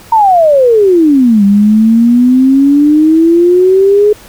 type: exponential two-way sweep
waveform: sine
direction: down then up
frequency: 932.3 to 197.6 to 423.7 Hz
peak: -3 dBFS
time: 0.12-4.13 s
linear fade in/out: 5 ms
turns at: 1.44 s
effects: pink hiss -36 dBFS RMS until 4.28 s